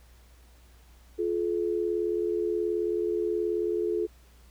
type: tone pair together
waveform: sine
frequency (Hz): 349.2 / 427.9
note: F4 / A4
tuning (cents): 0 / -48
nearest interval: major third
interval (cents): 352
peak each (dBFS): -28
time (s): 1.18-4.07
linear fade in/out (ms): 20
effects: added 60 Hz sine -53 dBFS peak until 4.5 s + pink hiss -61 dBFS RMS until 4.5 s